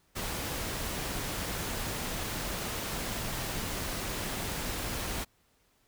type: noise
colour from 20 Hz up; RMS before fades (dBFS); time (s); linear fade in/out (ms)
pink; -35; 0.15-5.25; 20
effects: pink hiss -69 dBFS RMS until 5.87 s